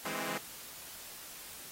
5% pulse chord, E augmented, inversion none, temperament equal, 164.81 / 207.7 / 261.6 Hz, E3 / G#3 / B#3, 0 / 0 / 0 cents, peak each -29 dBFS, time 0.05-0.38 s, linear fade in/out 5 ms, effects white hiss -48 dBFS RMS until 1.71 s + AAC 48 kbps

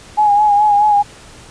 sine tone with vibrato, 830.6 Hz, G#5, in tune, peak -8 dBFS, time 0.17-1.03 s, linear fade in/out 20 ms, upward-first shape sine, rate 4.7 Hz, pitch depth 42 cents each way, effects pink hiss -39 dBFS RMS until 1.5 s + resampled to 22050 Hz

